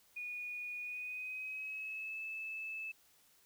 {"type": "tone with pitch glide", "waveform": "sine", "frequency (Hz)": [2457, 2618], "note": ["D#7", "E7"], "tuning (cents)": [-22, -13], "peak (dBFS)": -40, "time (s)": [0.16, 2.92], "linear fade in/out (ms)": 10, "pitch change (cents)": 109, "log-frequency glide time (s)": [0.81, 2.2], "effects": ["white hiss -68 dBFS RMS until 3.45 s"]}